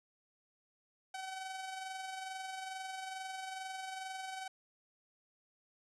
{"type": "tone with amplitude modulation", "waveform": "sawtooth", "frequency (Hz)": 760, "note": "F#5", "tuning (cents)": 46, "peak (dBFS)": -36, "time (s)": [1.14, 4.48], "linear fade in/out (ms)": 5, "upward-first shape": "sine", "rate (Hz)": 22.3, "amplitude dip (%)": 40, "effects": ["resampled to 24000 Hz"]}